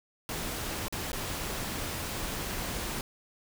pink noise with dropouts, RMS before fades -35 dBFS, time 0.29-3.01 s, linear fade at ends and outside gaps 1 ms, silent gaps 0.883-0.925 / 1.118-1.13 s, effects none

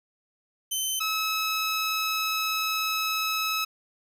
15% pulse tone pair in turn, 3072 / 1291.6 Hz, G7 / E6, -36 / -36 cents, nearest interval octave + minor third, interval 1500 cents, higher first, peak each -19 dBFS, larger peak neither, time 0.71-1 / 1-3.65 s, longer second, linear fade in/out 10 ms, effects none

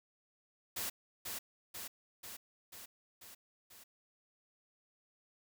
white noise with echo, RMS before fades -39 dBFS, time 0.76-0.9 s, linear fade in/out 10 ms, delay 490 ms, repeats 6, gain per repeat -3 dB, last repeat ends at 3.84 s, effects none

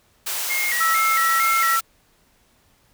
white high-pass noise, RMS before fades -26 dBFS, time 0.26-1.81 s, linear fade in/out 10 ms, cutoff 590 Hz, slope 12 dB/octave
triangle tone with vibrato, 2024 Hz, B6, 42 cents sharp, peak -20 dBFS, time 0.49-1.77 s, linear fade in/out 20 ms, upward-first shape square, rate 2.2 Hz, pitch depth 96 cents each way
sine tone with pitch glide, 1318.5 to 1337.7 Hz, E6 to E6, 0 to +25 cents, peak -18 dBFS, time 0.8-1.8 s, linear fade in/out 10 ms, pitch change +25 cents, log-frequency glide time 1.04-1.52 s
effects pink hiss -60 dBFS RMS until 2.93 s

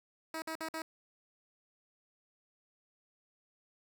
10% pulse tone bursts, 320.5 Hz, E4, 49 cents flat, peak -29 dBFS, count 4, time 0.34-0.82 s, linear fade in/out 2 ms, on 81 ms, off 52 ms, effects none

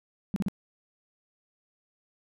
sine tone bursts, 194.7 Hz, G3, 12 cents flat, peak -24 dBFS, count 3, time 0.34-0.484 s, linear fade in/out 0 ms, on 22 ms, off 39 ms, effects none

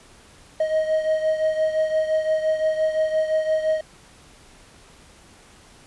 triangle beating tone pair, 627 / 632.8 Hz, D#5 / D#5, +13 / +29 cents, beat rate 5.8 Hz, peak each -18 / -24 dBFS, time 0.6-3.81 s, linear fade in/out 5 ms, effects pink hiss -50 dBFS RMS until 5.86 s + resampled to 24000 Hz

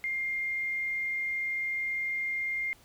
sine tone, 2113 Hz, C7, 16 cents sharp, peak -29 dBFS, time 0.04-2.73 s, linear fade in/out 0 ms, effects pink hiss -59 dBFS RMS until 2.84 s

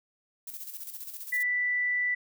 violet noise with tremolo, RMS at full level -39 dBFS, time 0.47-1.43 s, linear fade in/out 5 ms, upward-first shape square, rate 15 Hz, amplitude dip 55%
sine tone, 1975.5 Hz, B6, in tune, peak -25 dBFS, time 1.32-2.15 s, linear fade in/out 10 ms
effects none

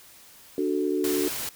sine chord, D major, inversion none, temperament equal, 293.7 / 370 / 440 Hz, D4 / F#4 / A4, 0 / 0 / 0 cents, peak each -27 / -26 / -30 dBFS, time 0.58-1.28 s, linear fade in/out 2 ms
white noise, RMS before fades -32 dBFS, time 1.04-1.49 s, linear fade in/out 2 ms
effects white hiss -51 dBFS RMS until 1.55 s

